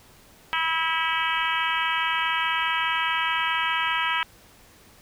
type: harmonic tone with a mistuned harmonic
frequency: 324.8 Hz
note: E4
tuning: 26 cents flat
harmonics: 3 / 4 / 5 / 6 / 7 / 8 / 9 / 10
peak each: -28 / -29 / -30 / -31 / -31 / -32 / -33 / -33 dBFS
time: 0.53-4.23 s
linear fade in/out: 0 ms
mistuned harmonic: 10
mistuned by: -43 cents
effects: pink hiss -53 dBFS RMS until 5.01 s